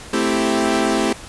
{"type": "chord", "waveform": "sawtooth", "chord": "A minor seventh", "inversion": "none", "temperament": "equal", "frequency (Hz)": [220, 261.6, 329.6, 392], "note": ["A3", "C4", "E4", "G4"], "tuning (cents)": [0, 0, 0, 0], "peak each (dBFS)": -18, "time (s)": [0.13, 1.13], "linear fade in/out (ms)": 5, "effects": ["pink hiss -37 dBFS RMS until 1.28 s", "resampled to 24000 Hz"]}